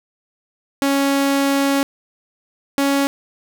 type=tone pair in turn; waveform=sawtooth; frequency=277.2 / 278.3 Hz; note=C#4 / C#4; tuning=0 / +7 cents; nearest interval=unison; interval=7 cents; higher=second; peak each=-11 dBFS; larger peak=neither; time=0.82-1.83 / 2.78-3.07 s; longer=first; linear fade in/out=0 ms; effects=none